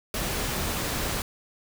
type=noise; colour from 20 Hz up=pink; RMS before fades=-29 dBFS; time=0.14-1.22 s; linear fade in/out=2 ms; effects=none